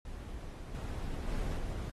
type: noise with level steps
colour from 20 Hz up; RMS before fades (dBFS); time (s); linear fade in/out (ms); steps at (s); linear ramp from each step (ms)
brown; -43 / -38 / -35 / -38; 0.05-1.9; 2; 0.74 / 1.27 / 1.57; 10
effects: AAC 32 kbps